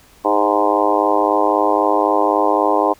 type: harmonic tone with a mistuned harmonic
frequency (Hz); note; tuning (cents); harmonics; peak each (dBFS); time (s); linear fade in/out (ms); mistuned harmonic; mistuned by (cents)
103.83; G#2; 0; 3 / 4 / 5 / 6 / 7 / 8 / 9 / 10; -21 / -21 / -21 / -21 / -21 / -21 / -21 / -21; 0.24-2.94; 20; 4; -28
effects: pink hiss -49 dBFS RMS until 2.99 s